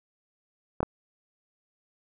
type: clicks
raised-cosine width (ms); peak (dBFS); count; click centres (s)
1; -12; 2; 0.805 / 0.83
effects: none